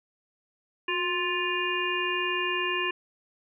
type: harmonic tone with a mistuned harmonic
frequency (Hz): 350.2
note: F4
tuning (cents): +5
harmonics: 1 / 3 / 5 / 7 / 8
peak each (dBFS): -32 / -32 / -32 / -32 / -32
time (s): 0.88-2.91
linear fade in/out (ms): 5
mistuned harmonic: 1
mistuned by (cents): +59
effects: none